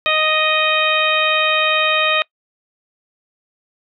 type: harmonic tone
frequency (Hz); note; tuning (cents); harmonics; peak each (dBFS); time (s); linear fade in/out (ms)
622.3; D#5; 0; 1 / 2 / 3 / 4 / 5 / 6; -21 / -20 / -23 / -18 / -23 / -22; 0.06-2.22; 0
effects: noise-tail reverb RT60 0.1 s tail -25 dB re dry